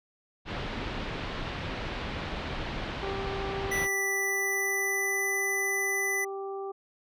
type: low-pass noise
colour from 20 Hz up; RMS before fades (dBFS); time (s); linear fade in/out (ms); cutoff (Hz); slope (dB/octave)
pink; -35; 0.45-3.88; 50; 3800; 24
type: harmonic tone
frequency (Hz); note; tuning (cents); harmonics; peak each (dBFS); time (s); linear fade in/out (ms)
391.3; G4; -3; 1 / 2 / 3; -34 / -40 / -44; 3.02-6.72; 10
type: tone with pitch glide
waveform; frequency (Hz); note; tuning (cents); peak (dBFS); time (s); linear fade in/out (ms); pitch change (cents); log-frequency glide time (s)
square; 1975.5 to 1993.8; B6 to B6; 0 to +16; -28; 3.71-6.25; 10; +16; 4.08-5.31
effects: none